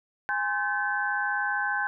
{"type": "tone cluster", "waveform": "sine", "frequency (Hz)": [823, 1043, 1537, 1724], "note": ["G#5", "C6", "G6", "A6"], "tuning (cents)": [-16, -6, -35, -36], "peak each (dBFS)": [-31, -35, -27, -35], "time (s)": [0.29, 1.87], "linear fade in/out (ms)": 0, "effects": []}